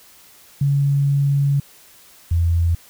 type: tone pair in turn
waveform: sine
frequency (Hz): 140.7 / 84.44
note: C#3 / E2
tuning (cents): +26 / +42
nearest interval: major sixth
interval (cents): 884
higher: first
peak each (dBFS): -14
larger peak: neither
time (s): 0.61-1.6 / 2.31-2.75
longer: first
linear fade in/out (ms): 5
effects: white hiss -48 dBFS RMS until 2.89 s